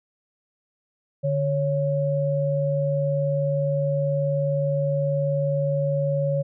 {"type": "tone pair together", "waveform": "sine", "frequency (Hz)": [146.83, 554.4], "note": ["D3", "C#5"], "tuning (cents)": [0, 0], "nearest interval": "octave + major seventh", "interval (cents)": 2300, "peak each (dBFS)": -23, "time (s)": [1.23, 6.43], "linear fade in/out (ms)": 20, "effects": []}